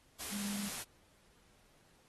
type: tone in noise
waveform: sine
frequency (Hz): 202.8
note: G#3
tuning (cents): -41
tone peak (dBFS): -38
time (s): 0.31-0.69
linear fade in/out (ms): 20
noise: white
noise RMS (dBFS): -42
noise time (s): 0.19-0.84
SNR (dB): +1
effects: pink hiss -68 dBFS RMS until 2.08 s + AAC 32 kbps